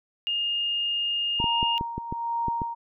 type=tone; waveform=sine; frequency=2832 Hz; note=F7; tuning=23 cents sharp; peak=-24 dBFS; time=0.27-1.78 s; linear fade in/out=0 ms
type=tone with tremolo; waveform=sine; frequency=932.3 Hz; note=A#5; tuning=in tune; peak=-24 dBFS; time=1.39-2.75 s; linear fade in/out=20 ms; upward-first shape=sine; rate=1.2 Hz; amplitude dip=65%
type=clicks; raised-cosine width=3 ms; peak=-18 dBFS; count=8; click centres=1.401 / 1.442 / 1.629 / 1.811 / 1.98 / 2.125 / 2.483 / 2.618 s
effects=none